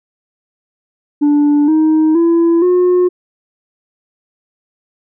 sine tone with pitch steps, 292.4 / 313.4 / 335.9 / 360 Hz, D4 / D#4 / E4 / F#4, -7 / +13 / +33 / -47 cents, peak -5 dBFS, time 1.21-3.09 s, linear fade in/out 20 ms, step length 470 ms, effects tanh soft clip ceiling -7 dBFS

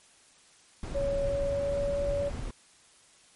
brown noise, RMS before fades -35 dBFS, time 0.83-2.51 s, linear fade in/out 2 ms
sine tone with pitch glide, 559 to 567.5 Hz, C#5 to C#5, +14 to +41 cents, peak -27 dBFS, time 0.94-2.3 s, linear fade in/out 20 ms, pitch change +27 cents, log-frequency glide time 1.17-2 s
effects white hiss -59 dBFS RMS until 3.35 s + MP3 48 kbps

